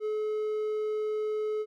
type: tone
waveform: triangle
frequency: 428.2 Hz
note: A4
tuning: 47 cents flat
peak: -26 dBFS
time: 0-1.66 s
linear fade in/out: 50 ms
effects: none